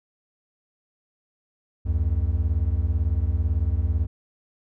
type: beating tone pair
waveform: triangle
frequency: 69.3 / 87.3 Hz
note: C#2 / F2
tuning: 0 / 0 cents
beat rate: 18 Hz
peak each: -21 dBFS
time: 1.85-4.07 s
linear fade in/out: 20 ms
effects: none